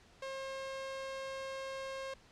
sawtooth tone, 536 Hz, C5, 42 cents sharp, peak -36 dBFS, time 0.22-2.14 s, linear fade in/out 5 ms, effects pink hiss -62 dBFS RMS until 2.31 s + low-pass 6000 Hz 12 dB/octave

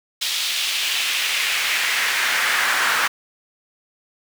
brown noise with high-pass filter sweep, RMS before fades -21 dBFS, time 0.21-3.08 s, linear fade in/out 10 ms, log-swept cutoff 3600 to 1400 Hz, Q 1.9, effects none

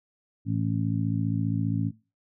harmonic tone, 55 Hz, A1, in tune, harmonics 2 / 3 / 4 / 5, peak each -27 / -30 / -33 / -31 dBFS, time 0.45-1.92 s, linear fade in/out 50 ms, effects noise-tail reverb RT60 0.3 s tail -20 dB re dry

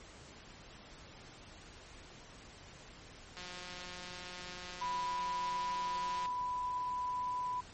click train, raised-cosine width 0.2 ms, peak -29 dBFS, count 521, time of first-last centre 3.37-6.259 s, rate 180 Hz
sine tone with pitch glide, 988 to 993.7 Hz, B5 to B5, 0 to +10 cents, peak -34 dBFS, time 4.81-7.61 s, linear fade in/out 10 ms, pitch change +10 cents, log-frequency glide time 5.84-6.7 s
effects pink hiss -54 dBFS RMS until 7.73 s + MP3 32 kbps

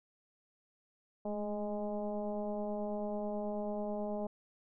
sine tone with frequency modulation, 416.6 Hz, G#4, 5 cents sharp, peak -34 dBFS, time 1.25-4.27 s, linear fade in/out 5 ms, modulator 206 Hz, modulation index 1.7, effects none

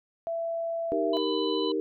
sine tone, 667 Hz, E5, 20 cents sharp, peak -28 dBFS, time 0.27-1.17 s, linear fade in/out 0 ms
sine chord, Eb major, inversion none, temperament equal, 311.1 / 392 / 466.2 Hz, Eb4 / G4 / Bb4, 0 / 0 / 0 cents, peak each -30 dBFS, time 0.92-1.8 s, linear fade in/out 0 ms
harmonic tone, 999 Hz, B5, 20 cents sharp, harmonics 1 / 3 / 4, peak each -36 / -36 / -36 dBFS, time 1.13-1.72 s, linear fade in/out 5 ms
effects none

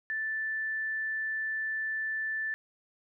sine tone, 1760 Hz, A6, in tune, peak -30 dBFS, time 0.1-2.54 s, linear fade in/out 0 ms, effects none

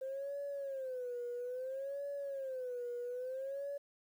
sine tone with vibrato, 523 Hz, C5, 1 cent flat, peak -37 dBFS, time 0.01-3.78 s, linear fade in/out 10 ms, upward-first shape sine, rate 0.6 Hz, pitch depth 140 cents each way, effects tanh soft clip ceiling -35 dBFS + 11-bit

